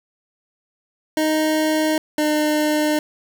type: tone pair in turn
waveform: 25% pulse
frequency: 311.1 / 302.9 Hz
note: D#4 / D#4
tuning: 0 / -46 cents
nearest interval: unison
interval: 46 cents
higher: first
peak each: -13 dBFS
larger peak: neither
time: 1.17-1.98 / 2.18-2.99 s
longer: neither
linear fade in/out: 2 ms
effects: none